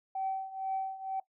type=tone with tremolo; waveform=sine; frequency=768 Hz; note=G5; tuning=36 cents flat; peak=-28 dBFS; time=0.15-1.2 s; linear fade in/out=5 ms; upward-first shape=triangle; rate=2.1 Hz; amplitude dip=85%; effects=noise-tail reverb RT60 0.1 s tail -18 dB re dry + tanh soft clip ceiling -25 dBFS